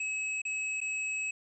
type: tone with dropouts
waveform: square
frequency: 2571 Hz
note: E7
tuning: 44 cents flat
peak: -32 dBFS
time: 0-1.31 s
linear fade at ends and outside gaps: 5 ms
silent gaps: 0.418-0.451 / 0.805-0.813 s
effects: resampled to 24000 Hz